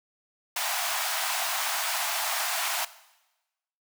pink high-pass noise, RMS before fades -29 dBFS, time 0.56-2.85 s, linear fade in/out 5 ms, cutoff 650 Hz, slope 96 dB/octave, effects noise-tail reverb RT60 1.0 s tail -17 dB re dry

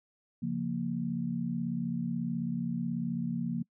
sine chord, Bb minor, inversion first, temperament equal, 138.59 / 174.61 / 233.1 Hz, Db3 / F3 / Bb3, 0 / 0 / 0 cents, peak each -38 / -34 / -33 dBFS, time 0.42-3.63 s, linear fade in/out 10 ms, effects noise-tail reverb RT60 0.1 s tail -26 dB re dry

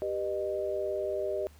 sine chord, G augmented, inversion none, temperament just, 392 / 490 / 612.5 Hz, G4 / B4 / D#5, 0 / -14 / -27 cents, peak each -33 / -38 / -32 dBFS, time 0.02-1.47 s, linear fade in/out 0 ms, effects added 75 Hz sine -53 dBFS peak until 1.59 s + pink hiss -61 dBFS RMS until 1.59 s

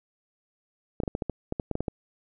clicks, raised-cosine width 2 ms, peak -15 dBFS, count 12, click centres 1.002 / 1.035 / 1.078 / 1.151 / 1.222 / 1.297 / 1.524 / 1.598 / 1.713 / 1.754 / 1.806 / 1.882 s, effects none

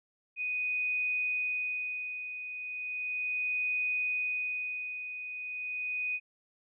sine tone with tremolo, 2489 Hz, D#7, in tune, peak -28 dBFS, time 0.36-6.2 s, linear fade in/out 50 ms, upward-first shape sine, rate 0.36 Hz, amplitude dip 65%, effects none

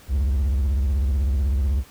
triangle tone with vibrato, 68 Hz, C#2, 33 cents flat, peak -16 dBFS, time 0.08-1.84 s, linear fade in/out 50 ms, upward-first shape sine, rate 16 Hz, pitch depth 200 cents each way, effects pink hiss -49 dBFS RMS until 1.9 s

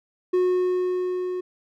triangle tone with level ramp, 364.2 Hz, F#4, 27 cents flat, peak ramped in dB -15 to -24 dBFS, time 0.33-1.41 s, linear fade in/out 10 ms, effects none

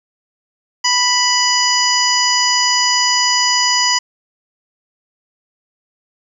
harmonic tone, 987 Hz, B5, 1 cent flat, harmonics 1 / 2 / 3 / 5 / 6 / 7, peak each -18 / -20 / -21 / -16 / -21 / -22 dBFS, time 0.84-3.99 s, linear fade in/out 10 ms, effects 8-bit

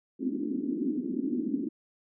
pink band-pass noise, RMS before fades -31 dBFS, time 0.19-1.69 s, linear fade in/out 20 ms, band 230 to 320 Hz, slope 48 dB/octave, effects none

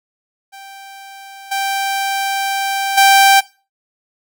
sawtooth tone with level steps, 784 Hz, G5, in tune, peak -30 / -13 / -3 dBFS, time 0.52-3.41 s, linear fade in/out 20 ms, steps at 1.51 / 2.97 s, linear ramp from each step 10 ms, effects noise-tail reverb RT60 0.3 s tail -18 dB re dry

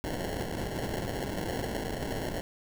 white noise with sample-and-hold, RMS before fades -34 dBFS, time 0.04-2.41 s, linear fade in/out 0 ms, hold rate 1225 Hz, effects none

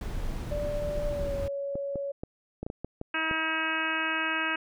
brown noise, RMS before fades -33 dBFS, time 0.01-1.48 s, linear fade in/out 2 ms
sine tone with pitch glide, 587.3 to 559.2 Hz, D5 to C#5, 0 to +15 cents, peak -30 dBFS, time 0.51-2.12 s, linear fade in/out 10 ms, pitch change -85 cents, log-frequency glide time 1.07-1.34 s
clicks, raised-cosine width 2 ms, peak -21 dBFS, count 9, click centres 1.755 / 1.957 / 2.235 / 2.63 / 2.665 / 2.701 / 2.846 / 3.014 / 3.312 s
harmonic tone, 319.6 Hz, D#4, 47 cents sharp, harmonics 1 / 2 / 3 / 4 / 5 / 6 / 7 / 8 / 9, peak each -37 / -41 / -37 / -35 / -31 / -38 / -38 / -33 / -38 dBFS, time 3.14-4.56 s, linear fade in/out 5 ms
effects none

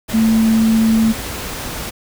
sine tone in noise, 223 Hz, A3, 23 cents sharp, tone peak -10 dBFS, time 0.13-1.13 s, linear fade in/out 20 ms, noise pink, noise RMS -26 dBFS, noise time 0.08-1.91 s, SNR +13 dB, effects none

